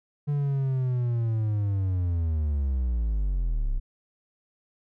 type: linear sweep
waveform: triangle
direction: down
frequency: 146.9 to 31 Hz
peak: -21 dBFS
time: 0.27-3.8 s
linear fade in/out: 20 ms
effects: none